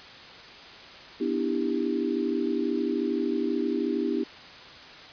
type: chord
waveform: sine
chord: E minor seventh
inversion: second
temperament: just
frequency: 247.2 / 296.7 / 329.6 / 395.6 Hz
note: B3 / D4 / E4 / G4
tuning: +2 / +18 / 0 / +16 cents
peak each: -30 dBFS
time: 1.2-4.24 s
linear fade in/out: 10 ms
effects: white hiss -45 dBFS RMS until 5.12 s + resampled to 11025 Hz

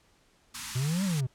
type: band-stop noise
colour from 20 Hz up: white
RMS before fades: -36 dBFS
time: 0.54-1.21 s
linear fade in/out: 10 ms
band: 280 to 850 Hz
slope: 96 dB/octave
type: exponential two-way sweep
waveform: triangle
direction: up then down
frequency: 120.9 to 202.2 to 120.9 Hz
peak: -24 dBFS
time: 0.75-1.27 s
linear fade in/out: 10 ms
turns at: 1.04 s
effects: pink hiss -65 dBFS RMS until 1.34 s + low-pass 9000 Hz 12 dB/octave

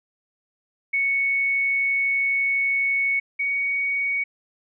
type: tone pair in turn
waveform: sine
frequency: 2217 / 2239 Hz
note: C#7 / C#7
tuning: 0 / +17 cents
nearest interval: unison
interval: 17 cents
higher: second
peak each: -19 / -21 dBFS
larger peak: first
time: 0.93-3.2 / 3.39-4.24 s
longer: first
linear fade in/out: 10 ms
effects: none

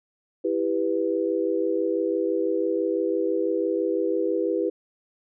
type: chord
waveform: sine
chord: E minor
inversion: none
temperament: just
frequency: 329.6 / 395.6 / 494.4 Hz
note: E4 / G4 / B4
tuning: 0 / +16 / +2 cents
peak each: -26 dBFS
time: 0.44-4.7 s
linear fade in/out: 10 ms
effects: none

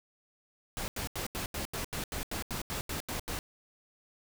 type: noise bursts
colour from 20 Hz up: pink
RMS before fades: -36 dBFS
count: 14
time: 0.77-3.389 s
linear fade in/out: 0 ms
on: 110 ms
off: 83 ms
effects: none

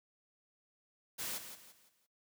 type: noise with echo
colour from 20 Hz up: white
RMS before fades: -40 dBFS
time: 1.18-1.39 s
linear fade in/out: 20 ms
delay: 170 ms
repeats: 4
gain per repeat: -9 dB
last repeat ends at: 2.07 s
effects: noise-tail reverb RT60 0.2 s tail -21 dB re dry + high-pass 100 Hz 12 dB/octave

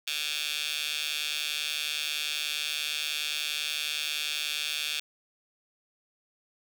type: tone with high-pass filter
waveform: 15% pulse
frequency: 150.5 Hz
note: D3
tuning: 43 cents sharp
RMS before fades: -32 dBFS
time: 0.07-5 s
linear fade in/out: 5 ms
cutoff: 3100 Hz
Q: 2.9
effects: none

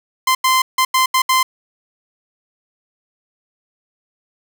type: tone bursts at uneven times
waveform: sawtooth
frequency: 1038 Hz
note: C6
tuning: 14 cents flat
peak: -8 dBFS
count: 6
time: 0.27-0.35 / 0.44-0.62 / 0.78-0.85 / 0.94-1.06 / 1.14-1.22 / 1.29-1.43 s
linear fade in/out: 5 ms
effects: none

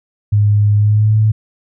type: tone with pitch glide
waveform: sine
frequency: 103.83 to 108.36 Hz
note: G#2 to A2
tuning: 0 to -26 cents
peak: -8 dBFS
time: 0.32-1.32 s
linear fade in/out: 10 ms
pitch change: +74 cents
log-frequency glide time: 0.76-1.16 s
effects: none

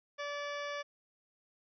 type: harmonic tone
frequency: 578 Hz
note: D5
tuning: 28 cents flat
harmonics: 1 / 2 / 3 / 4 / 5 / 6 / 8 / 9 / 10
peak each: -40 / -43 / -44 / -47 / -53 / -50 / -56 / -57 / -57 dBFS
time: 0.18-0.83 s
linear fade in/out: 20 ms
effects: none

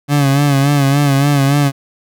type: tone with vibrato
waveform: 30% pulse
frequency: 140.9 Hz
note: C#3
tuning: 29 cents sharp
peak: -7 dBFS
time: 0.08-1.72 s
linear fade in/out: 50 ms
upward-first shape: sine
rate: 3.5 Hz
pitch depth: 58 cents each way
effects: none

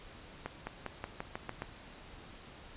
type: accelerating click train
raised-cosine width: 0.5 ms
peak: -22 dBFS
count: 8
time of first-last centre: 0.46-1.621 s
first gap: 210 ms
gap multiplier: 0.92
effects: pink hiss -52 dBFS RMS until 2.76 s + resampled to 8000 Hz

